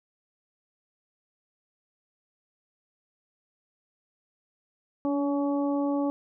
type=harmonic tone with a mistuned harmonic; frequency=282.3 Hz; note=C#4; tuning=32 cents sharp; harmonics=1 / 2 / 3 / 4; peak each=-25 / -31 / -36 / -40 dBFS; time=5.05-6.1 s; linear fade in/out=0 ms; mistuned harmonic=1; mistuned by=+18 cents; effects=none